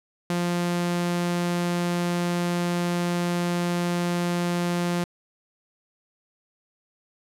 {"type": "tone", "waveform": "sawtooth", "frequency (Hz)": 174.61, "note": "F3", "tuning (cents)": 0, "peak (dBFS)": -19, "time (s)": [0.3, 5.04], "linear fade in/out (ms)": 2, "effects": ["low-pass 12000 Hz 12 dB/octave"]}